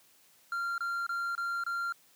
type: tone bursts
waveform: triangle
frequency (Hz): 1385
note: F6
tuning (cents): -15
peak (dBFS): -29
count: 5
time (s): 0.52-1.924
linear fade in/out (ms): 2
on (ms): 260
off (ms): 26
effects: white hiss -63 dBFS RMS until 2.15 s + high-pass 100 Hz 12 dB/octave